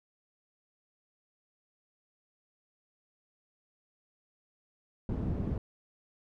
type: low-pass noise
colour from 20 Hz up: white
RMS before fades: -33 dBFS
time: 5.09-5.58 s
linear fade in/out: 2 ms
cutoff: 200 Hz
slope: 12 dB/octave
effects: none